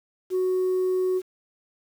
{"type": "tone", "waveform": "sine", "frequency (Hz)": 370, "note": "F#4", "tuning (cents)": 0, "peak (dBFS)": -19, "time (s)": [0.3, 1.22], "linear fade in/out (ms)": 50, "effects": ["tanh soft clip ceiling -19 dBFS", "8-bit"]}